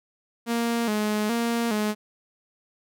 sawtooth tone with vibrato, 222.3 Hz, A3, 18 cents sharp, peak -19 dBFS, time 0.46-1.95 s, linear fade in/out 50 ms, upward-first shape square, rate 1.2 Hz, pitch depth 86 cents each way, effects none

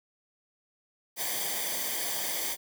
white noise with comb filter, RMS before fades -32 dBFS, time 1.16-2.57 s, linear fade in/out 50 ms, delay 0.74 ms, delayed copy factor -0.75, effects none

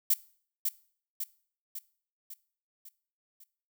violet noise with echo, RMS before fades -24 dBFS, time 0.1-0.14 s, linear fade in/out 5 ms, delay 550 ms, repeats 6, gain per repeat -5 dB, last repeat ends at 3.44 s, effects noise-tail reverb RT60 0.5 s tail -20 dB re dry

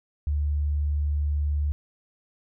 sine tone, 73.42 Hz, D2, in tune, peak -22 dBFS, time 0.27-1.72 s, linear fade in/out 0 ms, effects none

